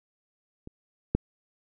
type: clicks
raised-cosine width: 3 ms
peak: -28 / -9 dBFS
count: 2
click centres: 0.674 / 1.15 s
effects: none